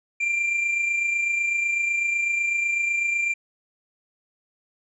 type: tone pair together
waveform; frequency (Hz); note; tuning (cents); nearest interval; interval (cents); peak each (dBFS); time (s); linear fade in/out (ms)
triangle; 2373 / 2401; D7 / D7; +17 / +38; unison; 21; -20 / -31; 0.2-3.34; 10
effects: resampled to 22050 Hz